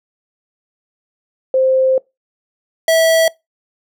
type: tone pair in turn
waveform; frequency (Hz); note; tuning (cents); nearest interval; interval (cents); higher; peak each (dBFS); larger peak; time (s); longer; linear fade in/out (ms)
sine / square; 523.3 / 651.9; C5 / E5; 0 / -19; major third; 381; second; -10; neither; 1.54-1.98 / 2.88-3.28; first; 2
effects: noise-tail reverb RT60 0.2 s tail -23 dB re dry